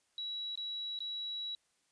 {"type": "tone with dropouts", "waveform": "sine", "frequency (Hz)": 3900, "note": "B7", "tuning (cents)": -23, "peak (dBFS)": -37, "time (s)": [0.18, 1.55], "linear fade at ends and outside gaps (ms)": 1, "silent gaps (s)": [[0.555, 0.575], [0.99, 1.004]], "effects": ["white hiss -75 dBFS RMS until 1.91 s", "resampled to 22050 Hz"]}